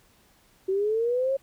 sine linear sweep, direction up, 374 to 550 Hz, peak -22 dBFS, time 0.68-1.37 s, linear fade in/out 10 ms, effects pink hiss -61 dBFS RMS until 1.42 s

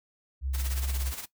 sine tone with vibrato, 66.3 Hz, C2, 23 cents sharp, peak -28 dBFS, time 0.41-1.14 s, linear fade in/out 50 ms, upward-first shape sine, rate 2.9 Hz, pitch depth 15 cents each way
white noise with tremolo, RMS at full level -36 dBFS, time 0.53-1.26 s, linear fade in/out 20 ms, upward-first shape sine, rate 17 Hz, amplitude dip 65%
effects noise-tail reverb RT60 0.1 s tail -18 dB re dry

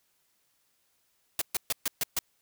white noise bursts, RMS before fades -28 dBFS, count 6, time 1.39-2.19 s, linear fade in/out 2 ms, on 25 ms, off 130 ms, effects white hiss -72 dBFS RMS until 2.41 s

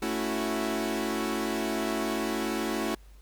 sawtooth chord, F# minor seventh, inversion first, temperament equal, 220 / 277.2 / 329.6 / 370 Hz, A3 / C#4 / E4 / F#4, 0 / 0 / 0 / 0 cents, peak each -29 / -31 / -29 / -30 dBFS, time 0.02-2.95 s, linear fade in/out 5 ms, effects added 50 Hz sine -49 dBFS peak until 3.21 s + pink hiss -62 dBFS RMS until 3.21 s

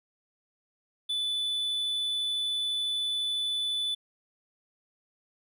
triangle tone, 3486 Hz, A7, 17 cents flat, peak -26 dBFS, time 1.09-3.95 s, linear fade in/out 10 ms, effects none

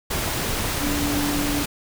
sine tone in noise, 290 Hz, D4, 22 cents flat, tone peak -24 dBFS, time 0.81-1.64 s, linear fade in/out 10 ms, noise pink, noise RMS -25 dBFS, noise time 0.1-1.66 s, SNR -2 dB, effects none

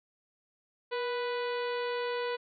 harmonic tone with a mistuned harmonic, 493.9 Hz, B4, in tune, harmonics 1 / 2 / 3 / 4 / 5 / 6 / 7 / 8 / 9, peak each -32 / -38 / -42 / -44 / -46 / -48 / -49 / -50 / -51 dBFS, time 0.91-2.37 s, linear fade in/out 20 ms, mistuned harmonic 1, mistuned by -46 cents, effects none

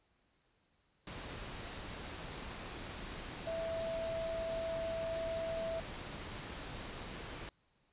sine tone in noise, 658 Hz, E5, 3 cents flat, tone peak -36 dBFS, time 3.47-5.8 s, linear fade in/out 2 ms, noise pink, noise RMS -45 dBFS, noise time 1.07-7.49 s, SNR +6 dB, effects pink hiss -75 dBFS RMS until 7.92 s + resampled to 8000 Hz

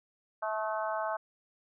harmonic tone with a mistuned harmonic, 217.1 Hz, A3, 23 cents flat, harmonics 3 / 4 / 5 / 6 / 7, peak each -34 / -36 / -38 / -40 / -41 dBFS, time 0.42-1.17 s, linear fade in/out 10 ms, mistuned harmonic 6, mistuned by -27 cents, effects none

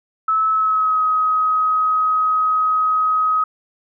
sine tone with pitch glide, 1300 to 1264.5 Hz, E6 to D#6, -24 to +28 cents, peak -14 dBFS, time 0.28-3.44 s, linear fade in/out 5 ms, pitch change -48 cents, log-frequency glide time 0.5-1.02 s, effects none

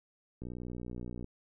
click train, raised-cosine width 3 ms, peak -29 dBFS, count 51, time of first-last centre 0.42-1.244 s, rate 60.7 Hz, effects none

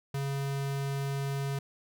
square tone, 138.59 Hz, C#3, in tune, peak -31 dBFS, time 0.14-1.59 s, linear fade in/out 5 ms, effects none

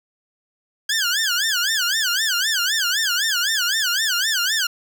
15% pulse tone with vibrato, 1589 Hz, G6, 23 cents sharp, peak -12 dBFS, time 0.89-4.67 s, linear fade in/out 5 ms, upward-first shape sine, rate 3.9 Hz, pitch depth 230 cents each way, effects none

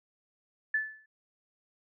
sine tone with exponential decay, 1743 Hz, A6, 17 cents flat, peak -23 dBFS, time 0.74-1.06 s, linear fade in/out 5 ms, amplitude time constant 69 ms, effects none

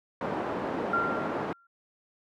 pink band-pass noise, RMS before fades -32 dBFS, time 0.21-1.53 s, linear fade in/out 2 ms, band 260 to 1000 Hz, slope 12 dB/octave
sine tone with exponential decay, 1380 Hz, F6, 21 cents flat, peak -22 dBFS, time 0.93-1.67 s, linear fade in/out 5 ms, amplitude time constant 160 ms
effects none

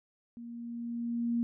sine tone with level ramp, 235.4 Hz, A#3, 17 cents sharp, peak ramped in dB -42 to -26 dBFS, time 0.37-1.43 s, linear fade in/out 0 ms, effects none

